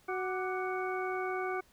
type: harmonic tone with a mistuned harmonic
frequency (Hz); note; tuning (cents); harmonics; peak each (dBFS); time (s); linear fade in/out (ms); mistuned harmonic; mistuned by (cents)
371.3; F#4; +6; 1 / 2 / 3 / 4 / 6; -35 / -38 / -40 / -41 / -43; 0.08-1.61; 10; 3; +95
effects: pink hiss -65 dBFS RMS until 1.72 s